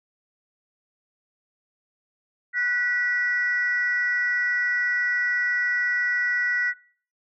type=tone pair together; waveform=sine; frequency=1480 / 1946 Hz; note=F#6 / B6; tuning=0 / -26 cents; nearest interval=perfect fourth; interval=474 cents; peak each=-25 / -22 dBFS; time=2.53-6.74 s; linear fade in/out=50 ms; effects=noise-tail reverb RT60 0.5 s tail -23 dB re dry + tanh soft clip ceiling -15 dBFS